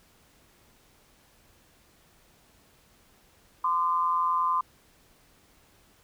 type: tone pair together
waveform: sine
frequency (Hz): 1029.3 / 1200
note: C6 / D6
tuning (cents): -29 / +37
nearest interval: minor third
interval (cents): 266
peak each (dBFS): -24 / -28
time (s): 3.64-4.61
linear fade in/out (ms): 5
effects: pink hiss -61 dBFS RMS until 6.03 s